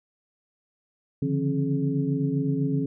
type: tone cluster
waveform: sine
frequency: 140 / 147.8 / 172.1 / 271.1 / 424.7 Hz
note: C#3 / D3 / F3 / C#4 / G#4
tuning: +18 / +11 / -25 / -38 / +39 cents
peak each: -31 / -27 / -31 / -26 / -34 dBFS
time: 1.22-2.86 s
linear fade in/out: 5 ms
effects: none